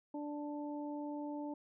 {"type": "harmonic tone", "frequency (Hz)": 293.7, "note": "D4", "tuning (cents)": 0, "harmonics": [1, 2, 3], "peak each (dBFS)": [-40, -47, -48], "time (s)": [0.14, 1.54], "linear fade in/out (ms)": 5, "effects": []}